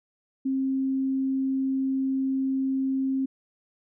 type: tone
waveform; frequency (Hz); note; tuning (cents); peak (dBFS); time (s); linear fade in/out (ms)
sine; 266.6; C4; +33; -23; 0.45-3.26; 10
effects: none